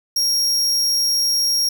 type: tone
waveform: 40% pulse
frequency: 5588 Hz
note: F8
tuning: in tune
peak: -15 dBFS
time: 0.16-1.69 s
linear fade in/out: 5 ms
effects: none